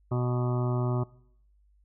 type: harmonic tone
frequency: 123.47 Hz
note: B2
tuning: in tune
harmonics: 1 / 2 / 3 / 5 / 6 / 7 / 8 / 9 / 10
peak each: -26 / -35 / -33 / -38 / -44 / -44 / -45 / -42 / -44 dBFS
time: 0.11-1.04 s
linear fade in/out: 10 ms
effects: noise-tail reverb RT60 0.7 s tail -22 dB re dry + added 50 Hz sine -60 dBFS peak until 1.84 s